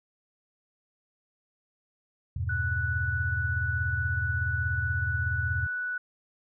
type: chord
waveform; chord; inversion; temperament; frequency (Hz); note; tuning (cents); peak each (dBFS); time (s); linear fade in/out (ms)
sine; E minor; none; just; 82.41 / 98.89 / 123.61; E2 / G2 / B2; 0 / +16 / +2; -31 / -32 / -34; 2.36-5.67; 5
type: tone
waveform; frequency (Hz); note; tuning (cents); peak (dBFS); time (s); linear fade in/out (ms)
sine; 1480; F#6; 0; -29; 2.49-5.98; 5
effects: none